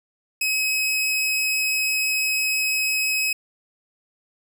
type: tone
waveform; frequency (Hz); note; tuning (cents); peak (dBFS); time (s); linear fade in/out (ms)
sawtooth; 2551; D#7; +43; -17; 0.41-3.33; 5
effects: none